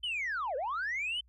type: linear two-way sweep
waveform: sine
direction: down then up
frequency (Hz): 3100 to 483.1 to 3100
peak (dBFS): -30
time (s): 0.03-1.21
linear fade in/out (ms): 10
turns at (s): 0.56
effects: tanh soft clip ceiling -29 dBFS + added 60 Hz sine -60 dBFS peak until 1.28 s